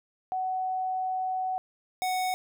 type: tone pair in turn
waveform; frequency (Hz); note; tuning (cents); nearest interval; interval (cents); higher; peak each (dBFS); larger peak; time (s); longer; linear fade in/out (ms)
sine / square; 748 / 740.7; F#5 / F#5; +19 / +2; unison; 17; first; -27 / -27; neither; 0.32-1.58 / 2.02-2.34; first; 0
effects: none